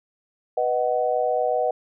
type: chord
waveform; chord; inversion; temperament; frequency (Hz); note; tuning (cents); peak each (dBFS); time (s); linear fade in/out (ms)
sine; B major; none; equal with one note detuned; 493.9 / 622.3 / 747.3; B4 / D#5 / F#5; 0 / 0 / +17; -24; 0.57-1.71; 5
effects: none